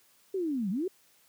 sine linear two-way sweep, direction down then up, 397.2 to 176.8 to 397.2 Hz, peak -28 dBFS, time 0.34-0.88 s, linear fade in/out 5 ms, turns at 0.7 s, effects white hiss -64 dBFS RMS until 1.28 s + high-pass 80 Hz 12 dB/octave

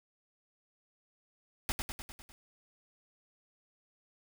pink noise with echo, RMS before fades -32 dBFS, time 1.69-1.72 s, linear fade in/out 0 ms, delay 100 ms, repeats 6, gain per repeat -4 dB, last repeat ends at 2.32 s, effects none

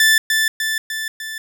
sawtooth tone with echo, 1760 Hz, A6, in tune, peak -7 dBFS, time 0-0.18 s, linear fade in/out 2 ms, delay 300 ms, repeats 4, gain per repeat -4 dB, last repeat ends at 1.38 s, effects none

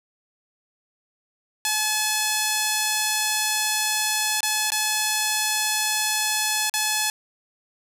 5% pulse tone with dropouts, 857 Hz, A5, 46 cents flat, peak -9 dBFS, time 1.65-7.1 s, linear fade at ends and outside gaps 1 ms, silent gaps 4.406-4.43 / 4.704-4.719 / 6.697-6.739 s, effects none

